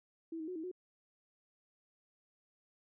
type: tone with pitch steps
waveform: sine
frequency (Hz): 327.8 / 315.4 / 365.1 / 319.3 / 364.8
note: E4 / D#4 / F#4 / D#4 / F#4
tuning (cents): -10 / +24 / -23 / +45 / -24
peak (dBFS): -39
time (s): 0.32-0.715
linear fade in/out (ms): 5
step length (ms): 79
effects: none